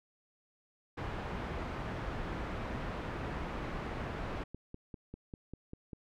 pink low-pass noise, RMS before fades -39 dBFS, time 0.97-4.44 s, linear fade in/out 10 ms, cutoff 1800 Hz, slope 12 dB/octave
click train, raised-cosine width 3 ms, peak -31 dBFS, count 15, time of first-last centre 3.16-5.932 s, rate 5.05 Hz
effects none

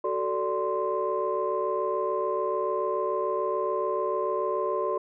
sine tone cluster, 376 / 442.9 / 584 / 1042 Hz, F#4 / A4 / D5 / C6, +28 / +11 / -10 / -7 cents, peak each -30 dBFS, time 0.04-4.98 s, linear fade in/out 5 ms, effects tanh soft clip ceiling -15 dBFS

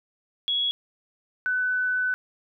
sine tone pair in turn, 3345 / 1501.3 Hz, G#7 / F#6, +12 / +25 cents, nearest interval octave + major second, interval 1387 cents, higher first, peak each -22 dBFS, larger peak neither, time 0.48-0.71 / 1.46-2.14 s, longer second, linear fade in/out 0 ms, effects none

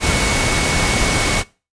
sine tone in noise, 2217 Hz, C#7, in tune, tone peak -23 dBFS, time 0-1.44 s, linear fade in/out 50 ms, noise pink, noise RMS -17 dBFS, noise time 0-1.44 s, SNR -9 dB, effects noise-tail reverb RT60 0.3 s tail -21 dB re dry + resampled to 22050 Hz

